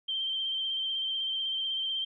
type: tone with vibrato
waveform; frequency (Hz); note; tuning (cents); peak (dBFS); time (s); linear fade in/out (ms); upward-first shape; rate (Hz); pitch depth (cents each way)
sine; 3136; G7; 0; -29; 0.08-2.05; 10; sine; 16; 28
effects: none